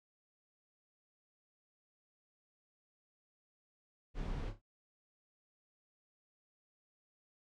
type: noise with echo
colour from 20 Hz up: brown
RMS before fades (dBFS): -40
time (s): 4.14-4.53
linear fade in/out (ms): 50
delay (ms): 29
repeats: 3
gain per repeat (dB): -9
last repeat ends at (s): 4.617
effects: low-pass 5000 Hz 12 dB/octave